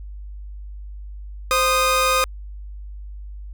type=tone pair together; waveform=sawtooth; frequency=520 / 1236.8 Hz; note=C5 / D#6; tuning=-11 / -11 cents; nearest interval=octave + minor third; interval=1500 cents; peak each=-17 / -14 dBFS; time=1.51-2.24 s; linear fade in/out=0 ms; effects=added 50 Hz sine -32 dBFS peak until 3.53 s